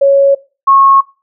sine tone pair in turn, 554.4 / 1092 Hz, C#5 / C#6, 0 / -26 cents, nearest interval octave, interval 1174 cents, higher second, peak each -4 dBFS, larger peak neither, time 0.01-0.35 / 0.67-1.01 s, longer neither, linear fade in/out 10 ms, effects noise-tail reverb RT60 0.3 s tail -19 dB re dry

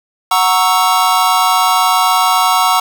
square chord, F# dominant seventh, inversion none, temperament equal, 740 / 932.3 / 1108.7 / 1318.5 Hz, F#5 / A#5 / C#6 / E6, 0 / 0 / 0 / 0 cents, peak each -16 dBFS, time 0.31-2.8 s, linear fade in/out 5 ms, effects none

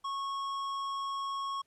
sine tone with tanh clipping, 1099 Hz, C#6, 15 cents flat, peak -35 dBFS, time 0.04-1.62 s, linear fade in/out 10 ms, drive 12 dB, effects pink hiss -75 dBFS RMS until 1.66 s + low-pass 12000 Hz 12 dB/octave

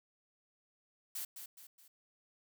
blue noise with echo, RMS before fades -41 dBFS, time 1.15-1.25 s, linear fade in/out 5 ms, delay 210 ms, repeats 3, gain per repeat -7 dB, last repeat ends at 1.88 s, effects none

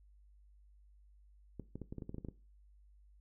clicks, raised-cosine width 3 ms, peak -30 dBFS, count 11, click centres 1.597 / 1.756 / 1.817 / 1.925 / 1.983 / 2.022 / 2.094 / 2.145 / 2.183 / 2.248 / 2.286 s, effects noise-tail reverb RT60 0.3 s tail -17 dB re dry + added 50 Hz sine -60 dBFS peak until 3.2 s

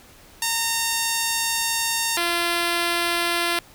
5% pulse tone pair in turn, 917 / 343.5 Hz, A#5 / F4, -29 / -29 cents, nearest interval octave + perfect fourth, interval 1700 cents, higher first, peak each -9 dBFS, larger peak neither, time 0.42-2.17 / 2.17-3.59 s, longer first, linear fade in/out 2 ms, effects pink hiss -49 dBFS RMS until 3.74 s

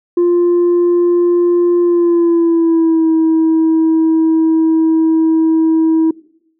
sine tone with pitch glide, 349.2 to 322.1 Hz, F4 to E4, 0 to -40 cents, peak -6 dBFS, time 0.17-6.11 s, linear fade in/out 5 ms, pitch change -140 cents, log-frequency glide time 1.81-3.1 s, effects noise-tail reverb RT60 0.8 s tail -23 dB re dry + tanh soft clip ceiling -7 dBFS

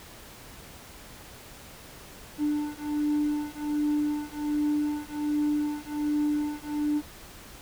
triangle beating tone pair, 296.3 / 297.6 Hz, D4 / D4, +15 / +23 cents, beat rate 1.3 Hz, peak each -26 dBFS, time 2.38-7.02 s, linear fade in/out 50 ms, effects tanh soft clip ceiling -16 dBFS + pink hiss -47 dBFS RMS until 7.61 s

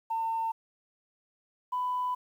sine tone pair in turn, 903 / 996.9 Hz, A5 / B5, +45 / +16 cents, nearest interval major second, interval 171 cents, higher second, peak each -27 dBFS, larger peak neither, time 0.1-0.52 / 1.72-2.15 s, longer second, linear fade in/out 10 ms, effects tanh soft clip ceiling -23 dBFS + 10-bit

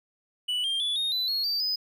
triangle tone with pitch steps, 2960 / 3191 / 3440 / 3708 / 3997 / 4309 / 4645 / 5007 Hz, F#7 / G7 / A7 / A#7 / B7 / C#8 / D8 / D#8, 0 / +30 / -40 / -10 / +20 / -50 / -20 / +10 cents, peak -24 dBFS, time 0.48-1.76 s, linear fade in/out 10 ms, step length 160 ms, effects none

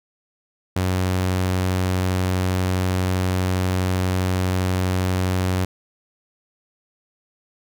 sawtooth tone, 92.4 Hz, F#2, 2 cents flat, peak -15 dBFS, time 0.76-5.65 s, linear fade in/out 5 ms, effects none

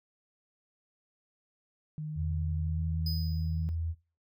sine tone with pitch glide, 153.3 to 159.99 Hz, D#3 to D#3, -25 to +49 cents, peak -34 dBFS, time 1.98-3.69 s, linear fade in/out 0 ms, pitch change +74 cents, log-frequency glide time 2.58-2.86 s
sine tone, 82.41 Hz, E2, in tune, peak -30 dBFS, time 2.15-3.95 s, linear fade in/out 50 ms
square tone with exponential decay, 4999 Hz, D#8, 7 cents sharp, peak -34 dBFS, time 3.06-3.75 s, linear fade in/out 5 ms, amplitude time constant 150 ms
effects noise-tail reverb RT60 0.4 s tail -22 dB re dry

